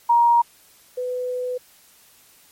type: tone pair in turn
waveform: sine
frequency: 943 / 499.5 Hz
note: A#5 / B4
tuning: +20 / +20 cents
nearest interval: major seventh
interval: 1100 cents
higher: first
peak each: -12 / -23 dBFS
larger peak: first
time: 0.09-0.42 / 0.97-1.58 s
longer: second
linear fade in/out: 10 ms
effects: white hiss -53 dBFS RMS until 2.51 s + MP3 64 kbps